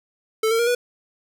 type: tone with pitch steps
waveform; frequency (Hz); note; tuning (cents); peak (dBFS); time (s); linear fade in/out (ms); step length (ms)
square; 440 / 455.3 / 471 / 487.4; A4 / A#4 / A#4 / B4; 0 / -41 / +18 / -23; -18; 0.43-0.75; 5; 80
effects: none